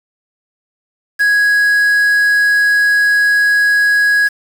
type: tone with quantisation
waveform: triangle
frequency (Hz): 1661.2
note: G#6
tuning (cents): 0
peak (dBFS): -7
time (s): 1.19-4.29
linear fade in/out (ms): 20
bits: 5
effects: none